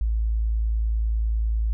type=tone; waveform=sine; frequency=55 Hz; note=A1; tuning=in tune; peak=-20 dBFS; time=0.01-1.73 s; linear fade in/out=0 ms; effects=none